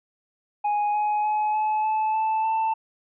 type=tone with pitch steps; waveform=triangle; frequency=830.6 / 839.8 / 849 / 858.4 / 867.9 / 877.5 / 887.1 Hz; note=G#5 / G#5 / G#5 / A5 / A5 / A5 / A5; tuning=0 / +19 / +38 / -43 / -24 / -5 / +14 cents; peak=-19 dBFS; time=0.64-2.74 s; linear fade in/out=10 ms; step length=300 ms; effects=resampled to 8000 Hz